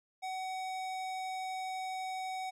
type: tone with hard clipping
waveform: sine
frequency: 752 Hz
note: F#5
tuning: 28 cents sharp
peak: -38 dBFS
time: 0.22-2.51 s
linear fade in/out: 20 ms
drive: 17 dB
effects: none